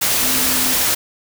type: tone in noise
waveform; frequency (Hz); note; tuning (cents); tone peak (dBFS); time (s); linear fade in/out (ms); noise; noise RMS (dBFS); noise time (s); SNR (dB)
sine; 257.4; C4; -28; -26; 0.22-0.74; 10; white; -17; 0.01-0.95; -12
effects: none